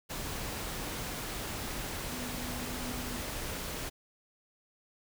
sine tone in noise, 246.9 Hz, B3, in tune, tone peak -42 dBFS, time 2.09-3.2 s, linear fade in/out 20 ms, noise pink, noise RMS -38 dBFS, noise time 0.09-3.9 s, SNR -7 dB, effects none

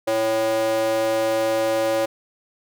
square tone with high-pass filter, 111.1 Hz, A2, 17 cents sharp, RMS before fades -21 dBFS, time 0.07-2.06 s, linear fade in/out 10 ms, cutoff 480 Hz, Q 9.9, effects none

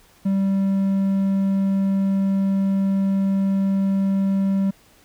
triangle tone, 194.7 Hz, G3, 12 cents flat, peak -15 dBFS, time 0.25-4.71 s, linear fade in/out 10 ms, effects pink hiss -54 dBFS RMS until 5.04 s

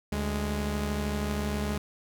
sawtooth tone pair together, 73.43 / 207.7 Hz, D2 / G#3, 0 / 0 cents, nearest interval octave + tritone, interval 1800 cents, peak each -27 dBFS, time 0.12-1.78 s, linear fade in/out 5 ms, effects none

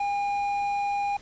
sine tone with hard clipping, 810 Hz, G#5, 43 cents flat, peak -26 dBFS, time 0-1.17 s, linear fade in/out 5 ms, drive 6 dB, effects pink hiss -51 dBFS RMS until 1.21 s + resampled to 16000 Hz

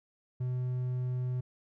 triangle tone, 125.9 Hz, B2, 34 cents sharp, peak -28 dBFS, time 0.4-1.41 s, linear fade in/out 10 ms, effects none

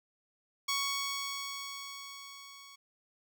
10% pulse tone with level ramp, 1114 Hz, C#6, 8 cents sharp, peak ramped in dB -21 to -43 dBFS, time 0.68-2.76 s, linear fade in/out 10 ms, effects none

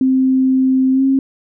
sine tone with pitch glide, 261.6 to 268.6 Hz, C4 to C4, 0 to +46 cents, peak -10 dBFS, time 0.01-1.19 s, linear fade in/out 2 ms, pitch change +46 cents, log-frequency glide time 0.92-1.03 s, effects none

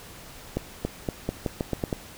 accelerating click train, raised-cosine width 2 ms, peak -12 dBFS, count 9, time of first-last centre 0.57-1.928 s, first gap 280 ms, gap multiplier 0.85, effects pink hiss -45 dBFS RMS until 2.17 s

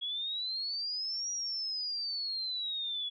sine exponential two-way sweep, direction up then down, 3322 to 5770 to 3375 Hz, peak -33 dBFS, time 0.01-3.1 s, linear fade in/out 20 ms, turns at 1.31 s, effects none

